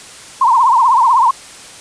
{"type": "tone with vibrato", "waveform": "sine", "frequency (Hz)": 987.8, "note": "B5", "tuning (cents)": 0, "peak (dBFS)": -7, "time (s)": [0.41, 1.31], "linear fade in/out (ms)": 5, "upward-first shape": "triangle", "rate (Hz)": 16, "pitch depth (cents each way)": 190, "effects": ["white hiss -35 dBFS RMS until 1.8 s", "resampled to 22050 Hz"]}